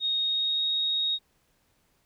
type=tone with pitch glide; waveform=sine; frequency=3729 to 3755 Hz; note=A#7 to A#7; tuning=0 to +12 cents; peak=-24 dBFS; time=0-1.19 s; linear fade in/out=50 ms; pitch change=+12 cents; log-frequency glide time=0.24-0.63 s; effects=pink hiss -69 dBFS RMS until 2.05 s